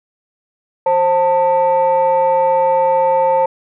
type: tone pair together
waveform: sine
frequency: 530 / 892.2 Hz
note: C5 / A5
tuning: +22 / +24 cents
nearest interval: major sixth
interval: 902 cents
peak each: -12 dBFS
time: 0.86-3.46 s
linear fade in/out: 5 ms
effects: tanh soft clip ceiling -6 dBFS